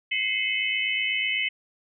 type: tone cluster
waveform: sine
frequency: 2055 / 2163 / 2577 / 3015 Hz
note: C7 / C#7 / E7 / F#7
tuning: -32 / -43 / -40 / +32 cents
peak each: -29 dBFS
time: 0.11-1.49 s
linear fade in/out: 10 ms
effects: none